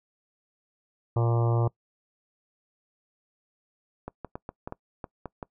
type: harmonic tone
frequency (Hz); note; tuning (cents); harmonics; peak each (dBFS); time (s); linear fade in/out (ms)
117.2; A#2; +10; 1 / 3 / 4 / 5 / 6 / 7 / 8 / 9 / 10; -22 / -32 / -34 / -36 / -38 / -39 / -40 / -41 / -42; 1.16-1.68; 5
type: clicks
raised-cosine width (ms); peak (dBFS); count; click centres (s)
1; -21; 9; 4.08 / 4.247 / 4.355 / 4.491 / 4.675 / 4.724 / 5.042 / 5.257 / 5.428
effects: noise-tail reverb RT60 0.1 s tail -23 dB re dry